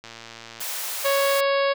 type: click train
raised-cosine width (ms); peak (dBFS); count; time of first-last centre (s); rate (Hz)
0.2; -22; 67; 0.04-0.614; 115
type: high-pass noise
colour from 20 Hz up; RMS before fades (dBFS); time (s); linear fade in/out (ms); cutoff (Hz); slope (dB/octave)
white; -30; 0.6-1.41; 10; 500; 24
type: harmonic tone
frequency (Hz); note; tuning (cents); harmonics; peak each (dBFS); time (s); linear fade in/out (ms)
554.4; C#5; 0; 1 / 2 / 3 / 4 / 5 / 6 / 7 / 8 / 9; -20 / -26 / -30 / -32 / -34 / -36 / -37 / -38 / -39; 1.04-1.74; 20
effects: none